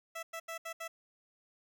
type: tone bursts at uneven times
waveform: 15% pulse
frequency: 659.3 Hz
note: E5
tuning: in tune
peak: -33 dBFS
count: 5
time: 0.15-0.23 / 0.33-0.4 / 0.48-0.58 / 0.65-0.73 / 0.8-0.88 s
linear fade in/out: 10 ms
effects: none